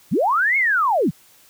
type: linear two-way sweep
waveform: sine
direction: up then down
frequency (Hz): 111 to 2217 to 111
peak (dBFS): -15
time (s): 0.11-1.11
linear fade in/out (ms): 20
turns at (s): 0.57
effects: white hiss -52 dBFS RMS until 1.49 s

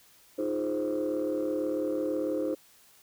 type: chord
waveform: sine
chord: F minor seventh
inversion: third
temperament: equal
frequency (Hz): 311.1 / 349.2 / 415.3 / 523.3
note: Eb4 / F4 / Ab4 / C5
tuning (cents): 0 / 0 / 0 / 0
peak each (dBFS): -30 / -35 / -34 / -30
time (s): 0.38-2.55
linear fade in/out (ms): 10
effects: tanh soft clip ceiling -22 dBFS + white hiss -59 dBFS RMS until 3.02 s

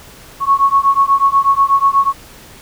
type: beating tone pair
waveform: sine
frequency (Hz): 1100 / 1108.2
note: C#6 / C#6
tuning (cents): -14 / -1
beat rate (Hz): 8.2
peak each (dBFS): -12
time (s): 0.4-2.13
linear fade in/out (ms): 50
effects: pink hiss -39 dBFS RMS until 2.61 s

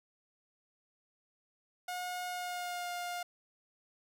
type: tone with pitch glide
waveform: sawtooth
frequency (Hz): 721 to 707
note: F#5 to F5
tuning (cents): -45 to +21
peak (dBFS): -33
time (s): 1.88-3.23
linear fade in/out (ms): 5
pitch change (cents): -34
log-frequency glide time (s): 2.27-2.91
effects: none

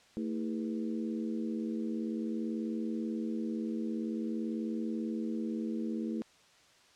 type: harmonic tone with a mistuned harmonic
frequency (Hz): 80.5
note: E2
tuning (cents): -41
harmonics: 3 / 4 / 5 / 6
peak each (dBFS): -34 / -38 / -44 / -47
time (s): 0.17-6.22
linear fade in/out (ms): 0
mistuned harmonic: 3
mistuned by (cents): -130
effects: white hiss -62 dBFS RMS until 6.95 s + low-pass 6000 Hz 12 dB/octave

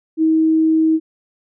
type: tone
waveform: sine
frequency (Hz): 318.7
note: D#4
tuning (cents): +42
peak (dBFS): -11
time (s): 0.17-1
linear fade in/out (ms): 50
effects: none

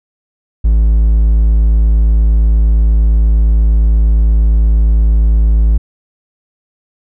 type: tone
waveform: triangle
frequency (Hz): 54.3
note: A1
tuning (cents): -22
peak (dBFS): -4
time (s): 0.64-5.78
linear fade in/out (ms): 10
effects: none

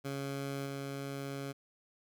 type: tone with level steps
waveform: 15% pulse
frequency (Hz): 138.59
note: C#3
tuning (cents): 0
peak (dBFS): -30 / -32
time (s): 0.04-1.53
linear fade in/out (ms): 20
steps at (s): 0.65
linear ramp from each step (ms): 20
effects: none

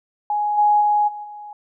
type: tone with level steps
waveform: sine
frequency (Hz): 834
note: G#5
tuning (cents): +7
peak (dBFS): -18 / -12 / -14 / -29 / -33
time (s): 0.3-1.53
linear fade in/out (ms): 2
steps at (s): 0.57 / 0.8 / 1.07 / 1.23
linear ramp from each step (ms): 20
effects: none

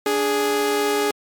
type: tone pair together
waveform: sawtooth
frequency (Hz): 291.6 / 415.3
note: D4 / G#4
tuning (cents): -12 / 0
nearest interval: tritone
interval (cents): 612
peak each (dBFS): -22 / -15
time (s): 0.06-1.11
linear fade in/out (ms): 2
effects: MP3 96 kbps

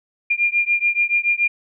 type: beating tone pair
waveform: sine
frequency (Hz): 2400 / 2407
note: D7 / D7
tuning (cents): +37 / +42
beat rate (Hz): 7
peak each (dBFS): -19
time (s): 0.3-1.48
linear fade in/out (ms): 10
effects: none

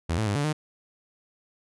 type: tone with pitch steps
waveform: sawtooth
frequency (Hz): 83.2 / 109.6 / 101.4 / 144.4 / 152.9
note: E2 / A2 / G#2 / D3 / D#3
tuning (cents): +17 / -6 / -41 / -29 / -30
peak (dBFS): -20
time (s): 0.09-0.53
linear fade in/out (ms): 10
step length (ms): 88
effects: resampled to 24000 Hz

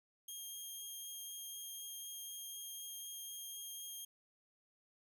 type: tone with vibrato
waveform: 5% pulse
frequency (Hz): 3225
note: G7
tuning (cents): +48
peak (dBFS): -38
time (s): 0.28-4.05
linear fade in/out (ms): 5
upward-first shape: sine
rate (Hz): 4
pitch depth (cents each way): 8
effects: none

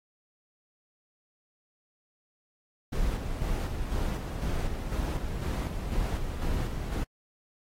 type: noise with tremolo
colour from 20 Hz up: brown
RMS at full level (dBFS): -29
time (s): 2.92-7.04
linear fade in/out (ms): 10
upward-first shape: square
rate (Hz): 2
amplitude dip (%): 40
effects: AAC 48 kbps

